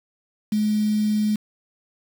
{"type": "tone with quantisation", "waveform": "sine", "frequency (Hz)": 212.1, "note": "G#3", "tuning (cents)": 37, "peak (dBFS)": -18, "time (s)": [0.52, 1.36], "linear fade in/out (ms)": 5, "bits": 6, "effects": []}